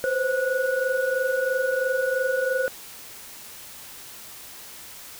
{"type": "tone cluster", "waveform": "sine", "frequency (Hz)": [505, 528, 1466], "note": ["B4", "C5", "F#6"], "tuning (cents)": [39, 16, -16], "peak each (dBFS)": [-27, -24, -27], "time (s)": [0.04, 2.68], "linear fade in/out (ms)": 0, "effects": ["white hiss -42 dBFS RMS until 5.19 s"]}